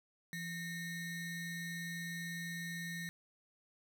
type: ring-modulated tone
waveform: square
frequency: 1002 Hz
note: B5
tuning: 25 cents sharp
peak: -38 dBFS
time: 0.33-3.09 s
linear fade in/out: 0 ms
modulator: 832 Hz
effects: 12-bit